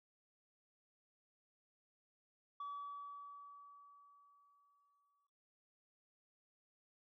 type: tone with exponential decay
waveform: sine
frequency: 1144 Hz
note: D6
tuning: 46 cents flat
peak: -40 dBFS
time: 2.6-5.27 s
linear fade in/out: 5 ms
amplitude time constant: 580 ms
effects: noise-tail reverb RT60 0.4 s tail -18 dB re dry + tanh soft clip ceiling -41 dBFS